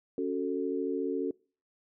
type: chord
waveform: sine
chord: F# minor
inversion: second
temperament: just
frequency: 277.5 / 370 / 444 Hz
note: C#4 / F#4 / A4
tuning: +2 / 0 / +16 cents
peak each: -33 dBFS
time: 0.18-1.31 s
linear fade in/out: 2 ms
effects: noise-tail reverb RT60 0.4 s tail -25 dB re dry